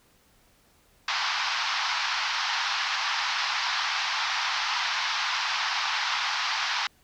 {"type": "band-pass noise", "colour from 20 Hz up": "pink", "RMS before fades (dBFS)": -28, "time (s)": [1.08, 6.87], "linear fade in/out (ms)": 2, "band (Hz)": [840, 5500], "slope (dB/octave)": 48, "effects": ["pink hiss -62 dBFS RMS until 7.03 s"]}